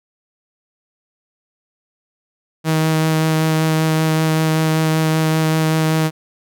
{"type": "tone with vibrato", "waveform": "sawtooth", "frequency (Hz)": 158.4, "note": "D#3", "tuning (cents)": 31, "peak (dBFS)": -10, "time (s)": [2.64, 6.11], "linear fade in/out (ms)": 50, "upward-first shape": "sine", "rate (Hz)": 5.2, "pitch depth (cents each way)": 10, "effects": []}